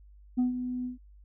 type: tone with ADSR envelope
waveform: sine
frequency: 249.7 Hz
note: B3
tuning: 19 cents sharp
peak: -19 dBFS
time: 0.37-0.98 s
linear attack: 22 ms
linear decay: 130 ms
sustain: -11 dB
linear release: 130 ms
effects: tanh soft clip ceiling -21 dBFS + added 50 Hz sine -51 dBFS peak until 1.24 s